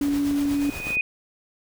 sine tone, 285.2 Hz, C#4, 49 cents sharp, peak -20 dBFS, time 0.01-0.7 s, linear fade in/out 2 ms
pink noise with tremolo, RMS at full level -35 dBFS, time 0.01-0.96 s, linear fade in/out 5 ms, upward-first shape sine, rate 8.3 Hz, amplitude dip 45%
clicks, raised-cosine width 2 ms, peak -23 dBFS, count 10, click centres 0.084 / 0.137 / 0.311 / 0.455 / 0.542 / 0.691 / 0.802 / 0.869 / 0.905 / 0.97 s
sine tone with exponential growth, 2489 Hz, D#7, in tune, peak -18 dBFS, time 0.41-1.01 s, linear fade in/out 2 ms, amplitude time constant 130 ms
effects none

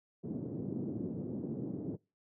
white band-pass noise, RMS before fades -39 dBFS, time 0.23-1.97 s, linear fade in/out 20 ms, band 120 to 340 Hz, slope 24 dB/octave, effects noise-tail reverb RT60 0.3 s tail -26 dB re dry

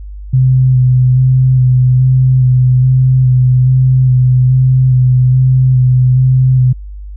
sine tone with vibrato, 128.2 Hz, C3, 35 cents flat, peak -5 dBFS, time 0.33-6.73 s, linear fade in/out 10 ms, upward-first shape square, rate 1.2 Hz, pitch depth 17 cents each way, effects added 50 Hz sine -24 dBFS peak until 7.16 s

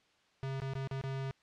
square tone with dropouts, 134.7 Hz, C#3, 49 cents flat, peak -36 dBFS, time 0.43-1.31 s, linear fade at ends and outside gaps 0 ms, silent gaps 0.601-0.619 / 0.735-0.753 / 0.874-0.912 / 1.013-1.038 s, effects white hiss -69 dBFS RMS until 1.42 s + low-pass 4000 Hz 12 dB/octave

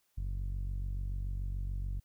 sawtooth tone with low-pass filter, 46.95 Hz, F#1, 26 cents sharp, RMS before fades -36 dBFS, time 0.17-2 s, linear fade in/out 10 ms, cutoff 100 Hz, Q 0.85, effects white hiss -75 dBFS RMS until 2.04 s

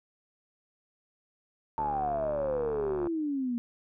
sine exponential sweep, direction down, 901 to 233.1 Hz, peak -28 dBFS, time 1.78-3.58 s, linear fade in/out 0 ms
click train, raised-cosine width 1 ms, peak -23 dBFS, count 95, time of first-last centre 1.79-3.071 s, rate 73.4 Hz
effects none

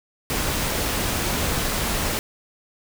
pink noise, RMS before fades -24 dBFS, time 0.3-2.19 s, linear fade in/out 0 ms, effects none

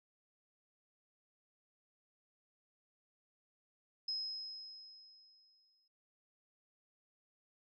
sine tone with exponential decay, 5120 Hz, D#8, 49 cents sharp, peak -35 dBFS, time 4.08-5.88 s, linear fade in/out 5 ms, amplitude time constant 390 ms, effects none

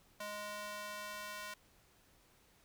square tone with high-pass filter sweep, 207.7 Hz, G#3, in tune, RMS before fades -45 dBFS, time 0.2-1.54 s, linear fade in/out 5 ms, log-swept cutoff 700 to 1200 Hz, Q 1, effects pink hiss -68 dBFS RMS until 2.64 s

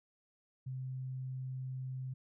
sine tone, 130 Hz, C3, 11 cents flat, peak -38 dBFS, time 0.66-2.14 s, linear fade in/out 10 ms, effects none

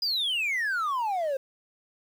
triangle exponential sweep, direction down, 5010 to 521 Hz, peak -23 dBFS, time 0.02-1.37 s, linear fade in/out 5 ms, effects tanh soft clip ceiling -19 dBFS + 9-bit

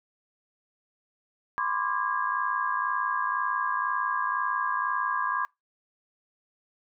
sine tone cluster, 1009 / 1071 / 1175 / 1634 Hz, B5 / C6 / D6 / G#6, +37 / +40 / +1 / -29 cents, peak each -31 dBFS, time 1.58-5.45 s, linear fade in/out 0 ms, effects noise-tail reverb RT60 0.2 s tail -25 dB re dry

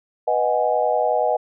sine chord, G# minor seventh, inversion first, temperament equal, 493.9 / 622.3 / 740 / 830.6 Hz, B4 / D#5 / F#5 / G#5, 0 / 0 / 0 / 0 cents, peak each -23 / -21 / -22 / -24 dBFS, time 0.27-1.37 s, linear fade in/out 10 ms, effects none

